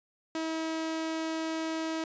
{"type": "tone", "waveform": "sawtooth", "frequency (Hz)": 321.5, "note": "E4", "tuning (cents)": -43, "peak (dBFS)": -27, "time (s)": [0.35, 2.04], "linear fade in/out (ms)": 2, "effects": ["resampled to 16000 Hz"]}